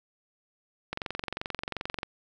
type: click train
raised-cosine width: 0.3 ms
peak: -16 dBFS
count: 26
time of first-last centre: 0.93-2.031 s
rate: 22.7 Hz
effects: none